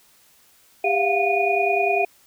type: tone cluster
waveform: sine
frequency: 399.1 / 685 / 715 / 2457 Hz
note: G4 / F5 / F5 / D#7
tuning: +31 / -34 / +41 / -22 cents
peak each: -23 dBFS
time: 0.84-2.05 s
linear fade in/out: 5 ms
effects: white hiss -56 dBFS RMS until 2.26 s